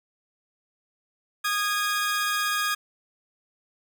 sawtooth tone pair together, 1232 / 1648 Hz, D#6 / G#6, -17 / -14 cents, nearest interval perfect fourth, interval 503 cents, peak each -23 dBFS, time 1.44-2.75 s, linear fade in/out 10 ms, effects none

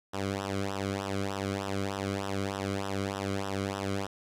sawtooth tone with flanger, 98.2 Hz, G2, 4 cents sharp, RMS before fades -33 dBFS, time 0.13-4.07 s, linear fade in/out 10 ms, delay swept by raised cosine 0.44 to 1.16 ms, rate 3.3 Hz, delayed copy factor -0.9, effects low-pass 9000 Hz 12 dB/octave + 9-bit

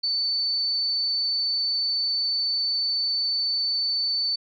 sine tone, 4514 Hz, C#8, 31 cents sharp, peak -22 dBFS, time 0.03-4.36 s, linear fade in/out 10 ms, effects none

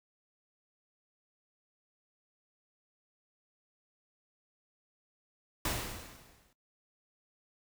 pink noise with exponential decay, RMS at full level -31 dBFS, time 5.65-6.53 s, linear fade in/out 2 ms, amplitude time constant 190 ms, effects noise-tail reverb RT60 0.1 s tail -17 dB re dry

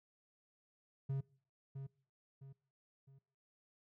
triangle tone with echo, 136.1 Hz, C#3, 31 cents flat, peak -33 dBFS, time 1.09-1.21 s, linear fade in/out 10 ms, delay 660 ms, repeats 3, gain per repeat -8 dB, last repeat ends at 3.19 s, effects noise-tail reverb RT60 0.5 s tail -23 dB re dry

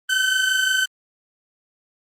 30% pulse tone pair together, 1522.3 / 1548 Hz, F#6 / G6, +49 / -22 cents, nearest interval unison, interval 29 cents, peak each -16 / -21 dBFS, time 0.09-0.86 s, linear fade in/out 10 ms, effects low-pass 11000 Hz 12 dB/octave + Opus 32 kbps

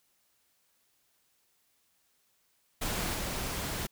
pink noise with level steps, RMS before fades -33 / -35 dBFS, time 2.81-3.87 s, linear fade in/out 10 ms, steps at 3.14 s, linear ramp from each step 20 ms, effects white hiss -72 dBFS RMS until 3.91 s

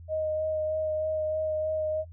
sine tone with vibrato, 622.3 Hz, D#5, in tune, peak -26 dBFS, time 0.08-2.05 s, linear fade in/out 50 ms, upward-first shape sine, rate 3.2 Hz, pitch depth 12 cents each way, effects noise-tail reverb RT60 0.1 s tail -22 dB re dry + added 84 Hz sine -43 dBFS peak until 2.12 s

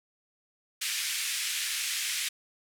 pink band-pass noise, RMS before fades -32 dBFS, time 0.81-2.29 s, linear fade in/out 10 ms, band 2000 to 12000 Hz, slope 24 dB/octave, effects none

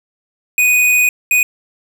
square tone bursts at uneven times, 2484 Hz, D#7, 3 cents flat, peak -10 dBFS, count 2, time 0.58-1.09 / 1.31-1.43 s, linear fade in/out 2 ms, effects 7-bit

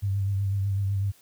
sine tone with vibrato, 98.6 Hz, G2, 11 cents sharp, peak -23 dBFS, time 0.02-1.12 s, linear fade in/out 20 ms, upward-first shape triangle, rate 8 Hz, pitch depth 43 cents each way, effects white hiss -58 dBFS RMS until 1.21 s

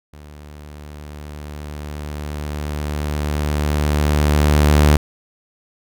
sawtooth tone with level ramp, 74.3 Hz, D2, 21 cents sharp, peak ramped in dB -34 to -5 dBFS, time 0.13-4.97 s, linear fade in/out 5 ms, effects none

